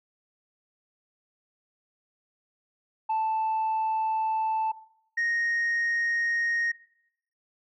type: tone pair in turn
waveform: sine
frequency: 880 / 1864.7 Hz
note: A5 / A#6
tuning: 0 / 0 cents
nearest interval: octave + minor second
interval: 1300 cents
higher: second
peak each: -22 dBFS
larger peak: neither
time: 3.09-4.72 / 5.17-6.72 s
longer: first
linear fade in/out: 10 ms
effects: noise-tail reverb RT60 0.7 s tail -19 dB re dry + tanh soft clip ceiling -22 dBFS